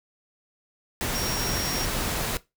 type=tone in noise; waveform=sine; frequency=5588 Hz; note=F8; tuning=in tune; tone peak=-31 dBFS; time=1.15-1.85 s; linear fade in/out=0 ms; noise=pink; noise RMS=-28 dBFS; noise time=1.01-2.37 s; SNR=-6 dB; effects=noise-tail reverb RT60 0.2 s tail -18 dB re dry